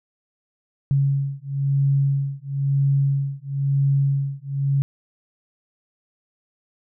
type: beating tone pair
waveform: sine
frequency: 138.2 / 139.2 Hz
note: C#3 / C#3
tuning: -5 / +8 cents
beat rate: 1 Hz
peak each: -21 dBFS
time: 0.91-4.82 s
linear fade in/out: 0 ms
effects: none